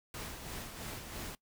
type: noise with tremolo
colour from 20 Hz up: pink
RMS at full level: -42 dBFS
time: 0.14-1.35 s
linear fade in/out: 2 ms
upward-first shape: sine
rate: 3 Hz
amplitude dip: 45%
effects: noise-tail reverb RT60 0.1 s tail -21 dB re dry